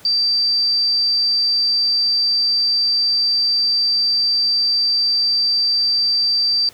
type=tone; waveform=sine; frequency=4672 Hz; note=D8; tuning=10 cents flat; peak=-14 dBFS; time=0.05-6.69 s; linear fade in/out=2 ms; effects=pink hiss -45 dBFS RMS until 6.73 s + high-pass 100 Hz 12 dB/octave